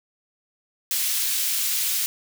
white high-pass noise, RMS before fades -24 dBFS, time 0.91-2.06 s, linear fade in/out 0 ms, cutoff 2500 Hz, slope 12 dB/octave, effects none

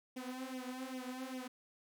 sawtooth tone with flanger, 256.7 Hz, C4, 33 cents flat, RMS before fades -44 dBFS, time 0.16-1.48 s, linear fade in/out 10 ms, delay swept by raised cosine 0.33 to 5.13 ms, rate 2.5 Hz, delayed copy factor +0.9, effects none

